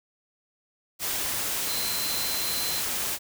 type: tone in noise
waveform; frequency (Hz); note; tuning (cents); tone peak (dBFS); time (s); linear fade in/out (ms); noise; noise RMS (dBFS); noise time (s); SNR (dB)
sine; 4086; C8; -42; -32; 1.66-2.83; 50; white; -29; 0.99-3.19; -6
effects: none